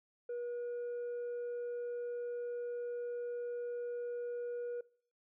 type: tone with tanh clipping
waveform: sine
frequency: 481.6 Hz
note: B4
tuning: 44 cents flat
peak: -38 dBFS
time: 0.29-4.81 s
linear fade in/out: 5 ms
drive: 2 dB
effects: noise-tail reverb RT60 0.5 s tail -22 dB re dry